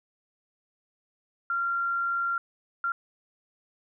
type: tone bursts at uneven times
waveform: sine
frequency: 1381 Hz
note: F6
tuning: 20 cents flat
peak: -25 dBFS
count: 2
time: 1.5-2.38 / 2.84-2.92 s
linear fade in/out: 2 ms
effects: none